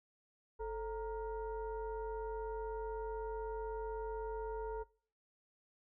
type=tone with frequency modulation; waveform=sine; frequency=440 Hz; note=A4; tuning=in tune; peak=-38 dBFS; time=0.59-4.84 s; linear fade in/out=20 ms; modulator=488 Hz; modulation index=0.93; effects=noise-tail reverb RT60 0.5 s tail -23 dB re dry